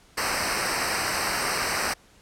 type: noise with comb filter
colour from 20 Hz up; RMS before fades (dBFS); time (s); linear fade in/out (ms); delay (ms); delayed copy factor
pink; -26; 0.17-1.94; 10; 0.29; -0.85
effects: pink hiss -56 dBFS RMS until 2.21 s + low-pass 10000 Hz 12 dB/octave